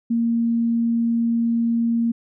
sine tone, 232.1 Hz, A#3, 7 cents flat, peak -17 dBFS, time 0.1-2.12 s, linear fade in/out 10 ms, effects none

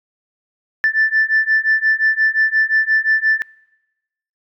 sine beating tone pair, 1760 / 1765.7 Hz, A6 / A6, 0 / +6 cents, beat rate 5.7 Hz, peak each -15 dBFS, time 0.84-3.42 s, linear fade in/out 0 ms, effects noise-tail reverb RT60 1.0 s tail -25 dB re dry + tanh soft clip ceiling -7 dBFS

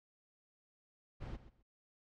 brown noise with echo, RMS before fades -43 dBFS, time 1.2-1.37 s, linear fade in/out 20 ms, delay 130 ms, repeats 2, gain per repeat -14 dB, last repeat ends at 1.63 s, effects low-pass 4000 Hz 12 dB/octave

